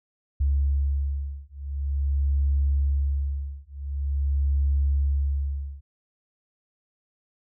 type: beating tone pair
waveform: sine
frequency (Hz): 69.7 / 70.16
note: C#2 / C#2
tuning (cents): +10 / +21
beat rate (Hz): 0.46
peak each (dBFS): -24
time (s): 0.4-5.81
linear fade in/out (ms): 10
effects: tanh soft clip ceiling -14 dBFS